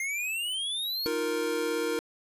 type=exponential sweep; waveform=square; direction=up; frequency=2100 to 4435 Hz; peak=-30 dBFS; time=0-1.07 s; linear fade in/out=2 ms
type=chord; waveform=square; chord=Eb suspended second; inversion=none; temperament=equal; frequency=311.1 / 349.2 / 466.2 Hz; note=Eb4 / F4 / Bb4; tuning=0 / 0 / 0 cents; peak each=-35 / -35 / -30 dBFS; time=1.06-1.99 s; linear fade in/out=0 ms
effects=resampled to 32000 Hz